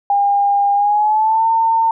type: tone with pitch glide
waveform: sine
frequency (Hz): 806 to 904.7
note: G5 to A5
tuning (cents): +48 to +48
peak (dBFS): -11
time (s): 0.1-1.91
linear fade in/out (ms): 2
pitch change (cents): +200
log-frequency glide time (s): 0.74-1.47
effects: none